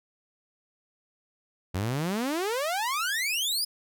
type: exponential sweep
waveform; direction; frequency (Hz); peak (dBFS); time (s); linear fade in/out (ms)
sawtooth; up; 87.31 to 5130; -23; 1.74-3.65; 10
effects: none